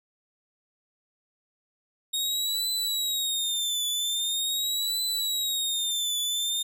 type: tone with vibrato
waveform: sawtooth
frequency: 3729 Hz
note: A#7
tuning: in tune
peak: -23 dBFS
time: 2.13-6.63 s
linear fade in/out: 10 ms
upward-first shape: triangle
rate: 0.43 Hz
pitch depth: 130 cents each way
effects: none